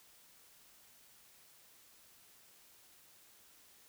silence, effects white hiss -63 dBFS RMS until 3.88 s

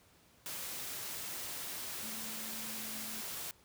sine tone in noise, 220 Hz, A3, in tune, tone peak -50 dBFS, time 2.03-3.21 s, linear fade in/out 0 ms, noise white, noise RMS -42 dBFS, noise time 0.46-3.51 s, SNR -11 dB, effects pink hiss -65 dBFS RMS until 3.64 s + high-pass 60 Hz 12 dB/octave

